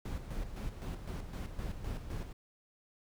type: noise with tremolo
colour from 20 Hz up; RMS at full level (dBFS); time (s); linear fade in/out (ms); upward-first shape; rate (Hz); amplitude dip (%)
brown; -38; 0.05-2.33; 5; square; 3.9; 55
effects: none